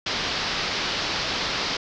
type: low-pass noise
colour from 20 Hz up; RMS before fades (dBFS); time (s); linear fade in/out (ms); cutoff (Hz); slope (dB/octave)
white; -27; 0.06-1.77; 5; 5300; 48
effects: none